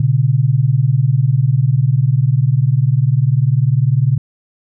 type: tone pair together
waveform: sine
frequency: 120.62 / 140.7 Hz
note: B2 / C#3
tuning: -40 / +26 cents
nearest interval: minor third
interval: 266 cents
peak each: -13 / -13 dBFS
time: 0-4.18 s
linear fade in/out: 5 ms
effects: none